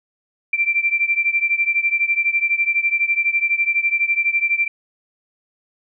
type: beating tone pair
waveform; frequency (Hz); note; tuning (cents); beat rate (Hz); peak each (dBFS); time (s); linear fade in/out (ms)
sine; 2349 / 2361; D7 / D7; 0 / +9; 12; -18 / -20; 0.53-4.68; 5
effects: none